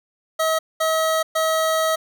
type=tone bursts at uneven times; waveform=25% pulse; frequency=640 Hz; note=D#5; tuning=49 cents sharp; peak=-14 dBFS; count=3; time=0.39-0.59 / 0.8-1.23 / 1.35-1.96 s; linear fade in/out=10 ms; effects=none